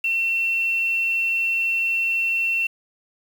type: tone with quantisation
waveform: sine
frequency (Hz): 2706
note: E7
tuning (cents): +45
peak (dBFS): -19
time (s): 0.04-2.67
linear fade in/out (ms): 5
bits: 7
effects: none